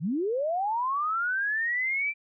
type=linear sweep; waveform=sine; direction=up; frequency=132.6 to 2361 Hz; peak=-25 dBFS; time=0-2.14 s; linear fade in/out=50 ms; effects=none